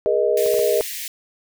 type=chord; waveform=sine; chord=Ab suspended second; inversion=none; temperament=equal with one note detuned; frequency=415.3 / 478.4 / 622.3 Hz; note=Ab4 / Bb4 / Eb5; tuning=0 / +45 / 0 cents; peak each=-20 dBFS; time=0.06-0.81 s; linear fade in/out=0 ms
type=high-pass noise; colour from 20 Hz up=white; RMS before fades=-30 dBFS; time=0.37-1.08 s; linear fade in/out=2 ms; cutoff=1700 Hz; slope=96 dB/octave
type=clicks; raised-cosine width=1 ms; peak=-23 dBFS; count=4; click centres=0.462 / 0.542 / 0.592 / 0.807 s
effects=none